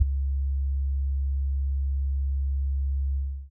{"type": "tone with ADSR envelope", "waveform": "sine", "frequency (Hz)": 68.4, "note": "C#2", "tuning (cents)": -23, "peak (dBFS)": -11, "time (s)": [0, 3.5], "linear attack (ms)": 18, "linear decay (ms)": 14, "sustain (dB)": -12, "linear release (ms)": 340, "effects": []}